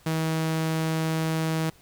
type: tone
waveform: sawtooth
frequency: 160.2 Hz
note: E3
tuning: 49 cents flat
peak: -20 dBFS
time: 0.06-1.7 s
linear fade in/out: 5 ms
effects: pink hiss -56 dBFS RMS until 1.81 s